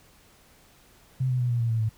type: tone with pitch steps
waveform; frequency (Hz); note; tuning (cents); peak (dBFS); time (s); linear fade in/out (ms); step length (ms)
sine; 129.9 / 126.35 / 122.89 / 119.53 / 116.26 / 113.08 / 109.99; C3 / B2 / B2 / A#2 / A#2 / A2 / A2; -12 / +40 / -8 / +44 / -4 / +48 / 0; -22; 1.2-1.893; 10; 99
effects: pink hiss -57 dBFS RMS until 1.97 s